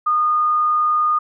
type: tone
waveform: sine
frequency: 1225 Hz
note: D#6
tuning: 27 cents flat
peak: -14 dBFS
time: 0.06-1.19 s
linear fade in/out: 10 ms
effects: none